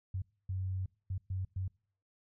sine tone bursts at uneven times, 94 Hz, F#2, 28 cents sharp, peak -33 dBFS, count 5, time 0.14-0.22 / 0.49-0.86 / 1.1-1.18 / 1.3-1.45 / 1.56-1.68 s, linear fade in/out 5 ms, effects noise-tail reverb RT60 0.5 s tail -25 dB re dry

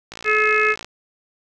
click train, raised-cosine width 0.2 ms, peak -16 dBFS, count 42, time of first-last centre 0.12-0.846 s, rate 56.5 Hz
harmonic tone, 428.5 Hz, A4, 46 cents flat, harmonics 1 / 3 / 4 / 5 / 6, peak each -21 / -21 / -21 / -21 / -21 dBFS, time 0.24-0.76 s, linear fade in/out 50 ms
effects none

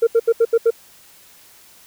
sine tone bursts, 460 Hz, A#4, 23 cents flat, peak -8 dBFS, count 6, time 0.02-0.706 s, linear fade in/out 10 ms, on 51 ms, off 76 ms, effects tanh soft clip ceiling -9 dBFS + white hiss -48 dBFS RMS until 1.86 s

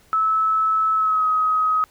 sine tone with pitch glide, 1302 to 1264.9 Hz, E6 to D#6, -22 to +28 cents, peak -16 dBFS, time 0.13-1.84 s, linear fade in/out 0 ms, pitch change -50 cents, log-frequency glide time 0.94-1.27 s, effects pink hiss -55 dBFS RMS until 1.9 s

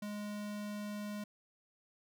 square tone, 207.7 Hz, G#3, in tune, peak -40 dBFS, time 0.02-1.24 s, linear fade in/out 5 ms, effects none

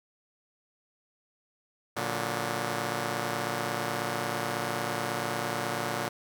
5% pulse chord, Bb augmented, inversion none, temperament just, 116.54 / 145.68 / 182.1 Hz, Bb2 / D3 / F#3, 0 / -14 / -27 cents, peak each -22 / -24 / -25 dBFS, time 1.96-6.09 s, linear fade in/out 10 ms, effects none

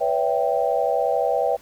sine chord, C# half-diminished seventh, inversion third, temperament equal with one note detuned, 493.9 / 565 / 659.3 / 784 Hz, B4 / C#5 / E5 / G5, 0 / +33 / 0 / 0 cents, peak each -24 dBFS, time 0-1.57 s, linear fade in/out 20 ms, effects pink hiss -51 dBFS RMS until 1.61 s

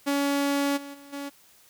sawtooth tone with level steps, 282 Hz, C#4, 30 cents sharp, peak -19 / -34 / -42 / -29 dBFS, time 0.06-1.3 s, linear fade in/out 20 ms, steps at 0.76 / 0.93 / 1.12 s, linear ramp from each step 20 ms, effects white hiss -57 dBFS RMS until 1.69 s

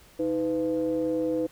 triangle ring-modulated tone, 92.5 Hz, F#2, in tune, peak -19 dBFS, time 0.19-1.47 s, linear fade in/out 10 ms, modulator 409 Hz, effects pink hiss -55 dBFS RMS until 1.51 s

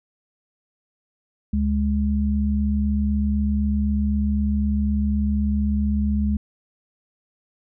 sine tone pair together, 71.9 / 207.9 Hz, D2 / G#3, -36 / +2 cents, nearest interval octave + tritone, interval 1838 cents, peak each -21 dBFS, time 1.53-6.37 s, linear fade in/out 5 ms, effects none

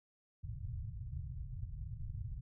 white low-pass noise, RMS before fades -43 dBFS, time 0.43-2.41 s, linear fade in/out 10 ms, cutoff 130 Hz, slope 48 dB/octave, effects none

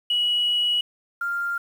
sine tone pair in turn, 2923 / 1395.5 Hz, F#7 / F6, -22 / -2 cents, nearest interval octave + minor second, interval 1280 cents, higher first, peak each -18 / -23 dBFS, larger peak first, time 0.1-0.81 / 1.21-1.58 s, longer first, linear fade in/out 5 ms, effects tanh soft clip ceiling -15 dBFS + 8-bit

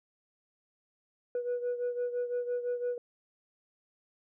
sine beating tone pair, 487 / 492.9 Hz, B4 / B4, -24 / -3 cents, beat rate 5.9 Hz, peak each -30 / -35 dBFS, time 1.35-2.98 s, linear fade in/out 2 ms, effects tanh soft clip ceiling -27 dBFS

